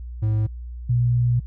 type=tone pair in turn; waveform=triangle / sine; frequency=108.1 / 121.25 Hz; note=A2 / B2; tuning=-30 / -31 cents; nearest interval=major second; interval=199 cents; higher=second; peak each=-16 dBFS; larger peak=neither; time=0.22-0.47 / 0.89-1.4 s; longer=second; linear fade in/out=10 ms; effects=added 60 Hz sine -31 dBFS peak until 1.46 s